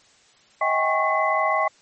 sine tone cluster, 635 / 765 / 811 / 1099 / 2024 Hz, D#5 / G5 / G#5 / C#6 / B6, +35 / -42 / -41 / -15 / +42 cents, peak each -24 / -29 / -26 / -22 / -26 dBFS, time 0.61-1.68 s, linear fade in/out 5 ms, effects white hiss -56 dBFS RMS until 1.81 s + MP3 32 kbps

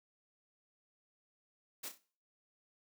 white noise with echo, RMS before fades -43 dBFS, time 1.83-1.89 s, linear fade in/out 10 ms, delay 31 ms, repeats 3, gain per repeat -8 dB, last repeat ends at 1.983 s, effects noise-tail reverb RT60 0.4 s tail -17 dB re dry + high-pass 200 Hz 12 dB/octave

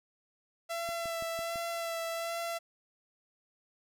sawtooth tone with vibrato, 670 Hz, E5, 28 cents sharp, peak -30 dBFS, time 0.69-2.59 s, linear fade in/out 20 ms, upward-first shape sine, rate 1.3 Hz, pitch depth 19 cents each way
click train, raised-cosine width 3 ms, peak -35 dBFS, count 5, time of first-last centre 0.89-1.558 s, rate 5.99 Hz
effects none

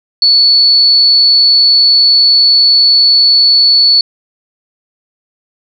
sine tone, 4435 Hz, C#8, in tune, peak -4 dBFS, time 0.22-4.01 s, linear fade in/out 2 ms, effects none

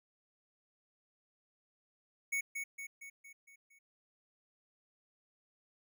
square tone with echo, 2222 Hz, C#7, 4 cents sharp, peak -33 dBFS, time 2.32-2.41 s, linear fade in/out 10 ms, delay 230 ms, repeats 6, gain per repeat -5 dB, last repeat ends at 3.79 s, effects none

